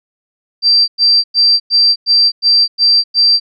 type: tone bursts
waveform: sine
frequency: 4699 Hz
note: D8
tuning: in tune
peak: -6 dBFS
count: 8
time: 0.62-3.4 s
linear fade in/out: 50 ms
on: 260 ms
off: 100 ms
effects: none